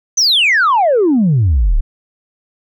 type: exponential sweep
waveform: sine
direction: down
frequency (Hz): 6272 to 30.65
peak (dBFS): -7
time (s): 0.17-1.81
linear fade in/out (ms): 10
effects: tanh soft clip ceiling -6 dBFS